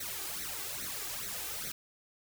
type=noise with flanger; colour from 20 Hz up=white; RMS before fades=-39 dBFS; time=0-1.72 s; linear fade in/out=5 ms; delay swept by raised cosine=0.49 to 2.59 ms; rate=2.4 Hz; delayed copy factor=+0.8; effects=none